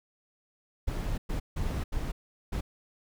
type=noise bursts at uneven times; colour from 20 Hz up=brown; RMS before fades=-31 dBFS; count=5; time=0.87-1.18 / 1.29-1.4 / 1.56-1.84 / 1.92-2.12 / 2.52-2.61 s; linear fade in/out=10 ms; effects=none